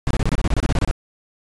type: noise bursts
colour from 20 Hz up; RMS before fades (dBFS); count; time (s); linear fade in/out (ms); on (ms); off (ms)
brown; -17; 14; 0.07-0.911; 0; 35; 27
effects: resampled to 22050 Hz